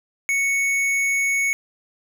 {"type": "tone with hard clipping", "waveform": "sine", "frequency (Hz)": 2217, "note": "C#7", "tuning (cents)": 0, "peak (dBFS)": -20, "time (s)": [0.29, 1.53], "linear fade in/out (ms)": 0, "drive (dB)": 11, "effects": []}